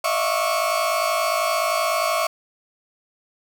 35% pulse tone cluster, 610 / 660 / 713 / 1099 / 1156 Hz, D#5 / E5 / F5 / C#6 / D6, -34 / +2 / +36 / -15 / -28 cents, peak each -26 / -22 / -29 / -23 / -27 dBFS, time 0.04-2.27 s, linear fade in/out 5 ms, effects none

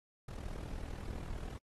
brown noise with amplitude modulation, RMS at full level -39 dBFS, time 0.28-1.58 s, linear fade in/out 5 ms, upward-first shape sine, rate 40.1 Hz, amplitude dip 75%, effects AAC 32 kbps

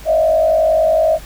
sine tone with frequency modulation, 639 Hz, D#5, 46 cents sharp, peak -10 dBFS, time 0.05-1.19 s, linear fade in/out 50 ms, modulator 50.9 Hz, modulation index 0.83, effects added 50 Hz sine -34 dBFS peak until 1.25 s + pink hiss -38 dBFS RMS until 1.25 s

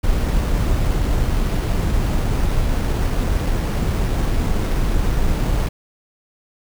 brown noise with sample-and-hold, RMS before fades -18 dBFS, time 0.03-5.69 s, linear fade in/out 10 ms, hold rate 7350 Hz, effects none

